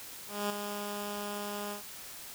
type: tone with ADSR envelope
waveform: 10% pulse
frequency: 205.5 Hz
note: G#3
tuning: 18 cents flat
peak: -21 dBFS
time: 0.27-1.83 s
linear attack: 230 ms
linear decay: 5 ms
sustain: -7 dB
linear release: 120 ms
effects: white hiss -46 dBFS RMS until 2.34 s